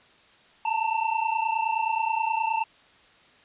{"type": "tone pair together", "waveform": "square", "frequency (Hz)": [880, 909.5], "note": ["A5", "A#5"], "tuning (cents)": [0, -43], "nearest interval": "minor second", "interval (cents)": 57, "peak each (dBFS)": -27, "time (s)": [0.65, 2.64], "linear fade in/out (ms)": 5, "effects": ["white hiss -56 dBFS RMS until 3.44 s", "resampled to 8000 Hz"]}